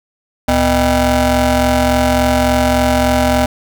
25% pulse ring-modulated tone, 180.7 Hz, F#3, 41 cents flat, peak -4 dBFS, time 0.48-3.46 s, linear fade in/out 5 ms, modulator 430 Hz, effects none

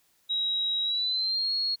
sine tone with pitch glide, 3839 to 4309 Hz, B7 to C#8, -50 to -50 cents, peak -25 dBFS, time 0.29-1.76 s, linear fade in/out 20 ms, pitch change +200 cents, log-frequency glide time 0.83-1.52 s, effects white hiss -67 dBFS RMS until 1.8 s

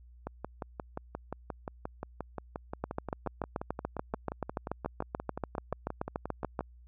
two click trains, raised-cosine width 1 ms, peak -22 / -18 dBFS, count 37 / 27, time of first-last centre 0.27-6.608 / 2.84-6.592 s, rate 5.68 / 6.93 Hz, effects added 60 Hz sine -52 dBFS peak until 6.87 s

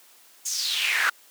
brown noise with high-pass filter sweep, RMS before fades -25 dBFS, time 0.45-1.1 s, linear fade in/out 10 ms, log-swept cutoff 7000 to 1400 Hz, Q 4.7, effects white hiss -54 dBFS RMS until 1.3 s + high-pass 300 Hz 12 dB/octave

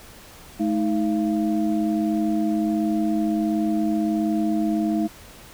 sine tone cluster, 214.3 / 315.7 / 683 Hz, A3 / D#4 / F5, -45 / +25 / -39 cents, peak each -23 / -22 / -30 dBFS, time 0.59-5.08 s, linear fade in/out 20 ms, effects pink hiss -45 dBFS RMS until 5.53 s

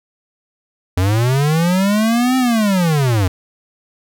square linear two-way sweep, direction up then down, 87.4 to 261.6 to 87.4 Hz, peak -13 dBFS, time 0.97-3.28 s, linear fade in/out 5 ms, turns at 2.37 s, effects none

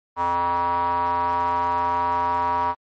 square tone with band-pass filter, 87.2 Hz, F2, 2 cents flat, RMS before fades -22 dBFS, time 0.16-2.75 s, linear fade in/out 50 ms, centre 1000 Hz, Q 9.9, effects MP3 32 kbps

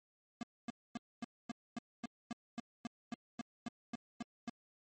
square tone bursts, 235.2 Hz, A#3, 16 cents sharp, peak -39 dBFS, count 16, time 0.41-4.496 s, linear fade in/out 2 ms, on 21 ms, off 250 ms, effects MP3 32 kbps

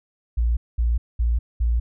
sine tone bursts, 58.27 Hz, A#1, in tune, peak -17 dBFS, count 4, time 0.37-1.8 s, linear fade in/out 10 ms, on 200 ms, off 210 ms, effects none

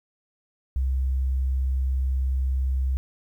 sine tone, 65.5 Hz, C2, 2 cents sharp, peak -21 dBFS, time 0.76-2.97 s, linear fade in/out 0 ms, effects 10-bit

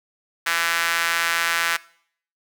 sawtooth tone with high-pass filter, 167.8 Hz, E3, 31 cents sharp, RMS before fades -22 dBFS, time 0.46-1.77 s, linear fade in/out 10 ms, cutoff 1600 Hz, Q 2.1, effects noise-tail reverb RT60 0.6 s tail -21 dB re dry

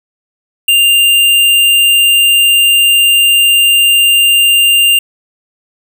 square tone, 2794 Hz, F7, in tune, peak -6 dBFS, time 0.68-4.99 s, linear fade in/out 5 ms, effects none

